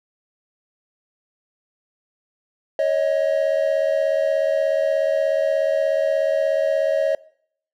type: tone pair together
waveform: triangle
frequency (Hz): 554 / 630.7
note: C#5 / D#5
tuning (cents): -1 / +23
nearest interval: major second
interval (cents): 224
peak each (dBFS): -18 / -18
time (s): 2.79-7.15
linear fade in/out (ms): 2
effects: noise-tail reverb RT60 0.6 s tail -21 dB re dry